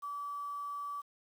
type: tone with quantisation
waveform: sine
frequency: 1151 Hz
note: D6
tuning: 35 cents flat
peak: -37 dBFS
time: 0.02-1.02 s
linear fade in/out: 20 ms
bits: 10
effects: none